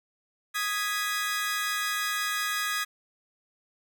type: chord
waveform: sawtooth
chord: G# minor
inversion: second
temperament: equal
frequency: 1244.5 / 1661.2 / 1975.5 Hz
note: D#6 / G#6 / B6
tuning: 0 / 0 / 0 cents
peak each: -28 / -27 / -31 dBFS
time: 0.54-2.85 s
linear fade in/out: 20 ms
effects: none